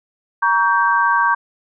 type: chord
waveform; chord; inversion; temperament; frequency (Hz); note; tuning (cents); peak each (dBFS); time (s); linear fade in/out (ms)
sine; G diminished; first; just; 940.8 / 1128.9 / 1568; Bb5 / Db6 / G6; +16 / +31 / 0; -17; 0.42-1.35; 10
effects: none